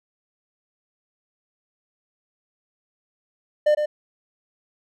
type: tone with echo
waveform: triangle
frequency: 600 Hz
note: D5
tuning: 37 cents sharp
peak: -12 dBFS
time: 3.66-3.75 s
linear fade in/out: 10 ms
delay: 110 ms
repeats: 1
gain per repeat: -6 dB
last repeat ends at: 3.86 s
effects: none